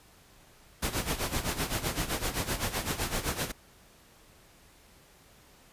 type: noise with tremolo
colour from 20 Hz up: pink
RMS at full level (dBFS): -29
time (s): 0.82-3.52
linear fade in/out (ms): 10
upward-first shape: sine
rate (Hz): 7.8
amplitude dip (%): 75
effects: pink hiss -58 dBFS RMS until 5.72 s + resampled to 32000 Hz